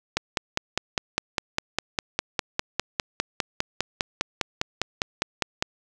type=click train; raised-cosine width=0.2 ms; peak=-5 dBFS; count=28; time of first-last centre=0.17-5.625 s; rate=4.95 Hz; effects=none